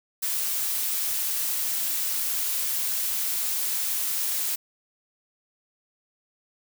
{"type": "noise", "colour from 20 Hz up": "blue", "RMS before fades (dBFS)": -27, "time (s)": [0.22, 4.56], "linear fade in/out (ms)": 10, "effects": []}